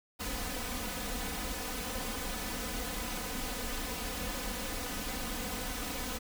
pink noise with comb filter, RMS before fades -37 dBFS, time 0.19-6.19 s, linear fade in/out 20 ms, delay 4 ms, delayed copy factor +0.95, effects none

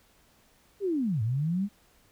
sine linear two-way sweep, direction down then up, 417.7 to 103.83 to 209.8 Hz, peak -25 dBFS, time 0.8-1.69 s, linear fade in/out 50 ms, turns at 1.22 s, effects pink hiss -63 dBFS RMS until 2.11 s

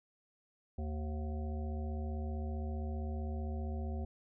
harmonic tone with a mistuned harmonic, 76.2 Hz, D#2, 36 cents flat, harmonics 1 / 3 / 5 / 7 / 9 / 10, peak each -36 / -44 / -49 / -52 / -53 / -53 dBFS, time 0.78-4.05 s, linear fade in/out 5 ms, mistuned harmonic 10, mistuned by -48 cents, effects none

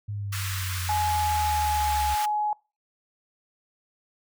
sine exponential sweep, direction down, 104.3 to 69.2 Hz, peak -29 dBFS, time 0.08-2.15 s, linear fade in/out 10 ms
pink high-pass noise, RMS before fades -34 dBFS, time 0.32-2.26 s, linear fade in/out 10 ms, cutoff 1100 Hz, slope 48 dB/octave
sine tone, 842 Hz, G#5, 24 cents sharp, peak -23 dBFS, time 0.89-2.53 s, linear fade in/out 2 ms
effects noise-tail reverb RT60 0.3 s tail -24 dB re dry

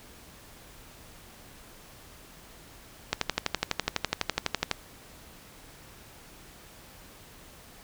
click train, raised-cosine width 0.2 ms, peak -7 dBFS, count 20, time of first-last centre 3.13-4.713 s, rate 12 Hz, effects pink hiss -51 dBFS RMS until 7.83 s

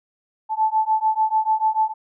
sine beating tone pair, 870 / 876.8 Hz, A5 / A5, -20 / -6 cents, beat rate 6.8 Hz, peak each -20 dBFS, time 0.49-1.94 s, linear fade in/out 50 ms, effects none

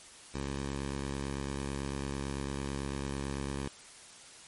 10% pulse tone, 69 Hz, C#2, 7 cents flat, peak -26 dBFS, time 0.34-3.68 s, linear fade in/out 5 ms, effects white hiss -52 dBFS RMS until 4.47 s + MP3 48 kbps

